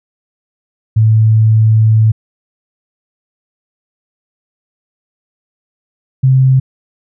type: tone pair in turn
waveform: sine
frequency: 110 / 131.46 Hz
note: A2 / C3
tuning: 0 / +9 cents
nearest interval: minor third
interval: 309 cents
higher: second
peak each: -5 dBFS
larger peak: neither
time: 0.96-2.12 / 6.23-6.6 s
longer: first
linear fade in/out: 10 ms
effects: none